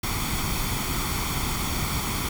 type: noise with comb filter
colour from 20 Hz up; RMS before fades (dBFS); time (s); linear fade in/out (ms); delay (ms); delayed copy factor
pink; -27; 0.03-2.29; 5; 0.89; +0.6
effects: none